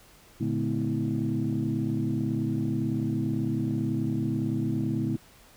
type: tone cluster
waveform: sine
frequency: 115.9 / 145.2 / 214.4 / 252.5 / 324.4 Hz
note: A#2 / D3 / A3 / B3 / E4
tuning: -10 / -19 / -45 / +39 / -28 cents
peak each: -31 dBFS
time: 0.4-5.17 s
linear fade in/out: 10 ms
effects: tanh soft clip ceiling -17 dBFS + pink hiss -55 dBFS RMS until 5.56 s